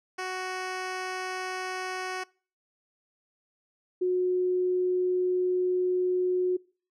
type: tone pair in turn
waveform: 10% pulse / sine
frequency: 371.1 / 364.3 Hz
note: F#4 / F#4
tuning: +5 / -27 cents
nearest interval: unison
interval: 32 cents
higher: first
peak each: -23 dBFS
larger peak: neither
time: 0.18-2.24 / 4.01-6.57 s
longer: second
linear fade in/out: 10 ms
effects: noise-tail reverb RT60 0.4 s tail -24 dB re dry + low-pass 7000 Hz 12 dB/octave